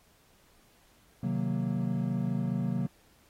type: chord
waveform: triangle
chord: C half-diminished seventh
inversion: none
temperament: equal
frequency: 130.81 / 155.56 / 185 / 233.1 Hz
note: C3 / Eb3 / Gb3 / Bb3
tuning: 0 / 0 / 0 / 0 cents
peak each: -31 / -34 / -30 / -32 dBFS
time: 1.23-2.87 s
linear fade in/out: 5 ms
effects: pink hiss -64 dBFS RMS until 3.29 s + AAC 48 kbps